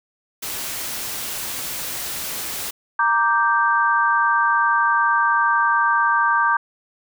white noise, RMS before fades -28 dBFS, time 0.42-2.71 s, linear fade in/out 10 ms
sine chord, G minor, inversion first, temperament equal, 932.3 / 1174.7 / 1568 Hz, Bb5 / D6 / G6, 0 / 0 / 0 cents, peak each -20 / -19 / -19 dBFS, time 2.99-6.57 s, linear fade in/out 5 ms
effects none

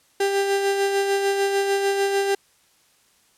35% pulse tone with tremolo, 396 Hz, G4, 18 cents sharp, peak -16 dBFS, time 0.2-2.35 s, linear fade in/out 5 ms, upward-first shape sine, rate 6.7 Hz, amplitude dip 40%, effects white hiss -60 dBFS RMS until 3.37 s + low-pass 11000 Hz 12 dB/octave

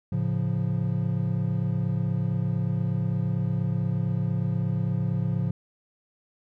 triangle chord, A augmented, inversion none, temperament equal, 110 / 138.59 / 174.61 Hz, A2 / C#3 / E#3, 0 / 0 / 0 cents, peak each -26 dBFS, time 0.12-5.51 s, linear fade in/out 5 ms, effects none

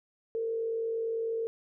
sine tone with frequency modulation, 454.2 Hz, A#4, 45 cents flat, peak -29 dBFS, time 0.35-1.47 s, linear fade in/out 0 ms, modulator 48.8 Hz, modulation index 0.35, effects none

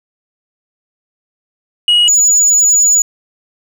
sine tone pair in turn, 2900 / 6897 Hz, F#7 / A8, -35 / -36 cents, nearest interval octave + minor third, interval 1499 cents, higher second, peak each -4 dBFS, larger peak neither, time 1.88-2.08 / 2.08-3.02 s, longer second, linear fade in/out 2 ms, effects tanh soft clip ceiling -5 dBFS + 7-bit

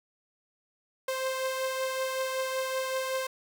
sawtooth beating tone pair, 523.3 / 528.6 Hz, C5 / C5, 0 / +18 cents, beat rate 5.3 Hz, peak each -26 / -34 dBFS, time 1.08-3.27 s, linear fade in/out 5 ms, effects none

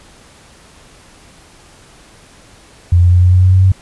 sine tone with pitch steps, 87.31 / 88.32 / 89.35 / 90.39 / 91.44 / 92.5 / 93.58 / 94.66 Hz, F2 / F2 / F2 / F#2 / F#2 / F#2 / F#2 / F#2, 0 / +20 / +40 / -40 / -20 / 0 / +20 / +40 cents, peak -5 dBFS, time 2.92-3.72 s, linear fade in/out 5 ms, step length 100 ms, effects pink hiss -43 dBFS RMS until 3.81 s + resampled to 24000 Hz

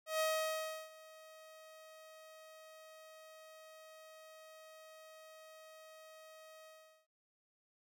sawtooth tone with ADSR envelope, 632 Hz, D#5, 27 cents sharp, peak -28 dBFS, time 0.06-7.07 s, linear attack 140 ms, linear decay 690 ms, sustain -23 dB, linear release 410 ms, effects none

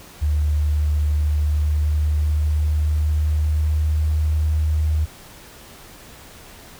sine tone with pitch glide, 74.8 to 77.17 Hz, D2 to D#2, +32 to -14 cents, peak -16 dBFS, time 0.21-5.06 s, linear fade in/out 20 ms, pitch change +54 cents, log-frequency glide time 0.98-4.48 s, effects pink hiss -43 dBFS RMS until 6.79 s

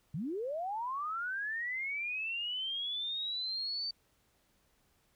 sine linear sweep, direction up, 130 to 4608 Hz, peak -34 dBFS, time 0.14-3.91 s, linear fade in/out 5 ms, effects pink hiss -72 dBFS RMS until 5.15 s

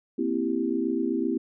sine chord, C dominant seventh, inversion third, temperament equal with one note detuned, 233.8 / 261.6 / 329.6 / 392 Hz, Bb3 / C4 / E4 / G4, +5 / 0 / 0 / 0 cents, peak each -31 / -28 / -28 / -31 dBFS, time 0.18-1.38 s, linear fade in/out 10 ms, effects none

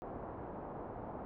white low-pass noise, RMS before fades -45 dBFS, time 0.02-1.25 s, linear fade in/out 0 ms, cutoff 900 Hz, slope 24 dB/octave, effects none

